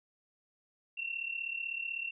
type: tone pair together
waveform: sine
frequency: 2700 / 2736 Hz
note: E7 / F7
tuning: +41 / -36 cents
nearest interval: unison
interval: 23 cents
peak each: -39 / -37 dBFS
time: 0.97-2.11 s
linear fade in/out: 10 ms
effects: none